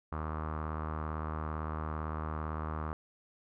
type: tone with low-pass filter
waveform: sawtooth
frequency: 77.78 Hz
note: D#2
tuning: in tune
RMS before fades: -37 dBFS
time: 0.12-2.93 s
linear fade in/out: 0 ms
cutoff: 1200 Hz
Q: 4.7
effects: none